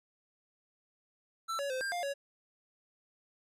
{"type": "tone with pitch steps", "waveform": "square", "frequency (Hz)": [1334, 563, 517, 1596, 703, 559], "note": ["E6", "C#5", "C5", "G6", "F5", "C#5"], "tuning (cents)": [20, 27, -21, 31, 11, 14], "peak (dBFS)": -34, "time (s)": [1.48, 2.14], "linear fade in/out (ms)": 20, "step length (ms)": 110, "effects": ["low-pass 11000 Hz 12 dB/octave"]}